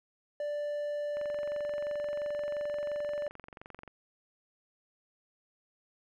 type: tone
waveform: triangle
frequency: 587.3 Hz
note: D5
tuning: in tune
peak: -30 dBFS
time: 0.4-3.28 s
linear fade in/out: 2 ms
type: click train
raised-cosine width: 0.5 ms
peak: -31 dBFS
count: 63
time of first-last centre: 1.17-3.877 s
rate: 22.9 Hz
effects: none